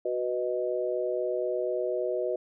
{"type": "chord", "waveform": "sine", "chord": "B major", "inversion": "second", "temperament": "equal", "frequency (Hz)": [370, 493.9, 622.3], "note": ["F#4", "B4", "D#5"], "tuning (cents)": [0, 0, 0], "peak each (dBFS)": -31, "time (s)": [0.05, 2.36], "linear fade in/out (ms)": 5, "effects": []}